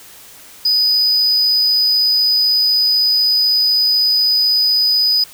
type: tone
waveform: triangle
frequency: 4978 Hz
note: D#8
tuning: in tune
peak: -10 dBFS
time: 0.65-5.24 s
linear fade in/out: 5 ms
effects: white hiss -40 dBFS RMS until 5.33 s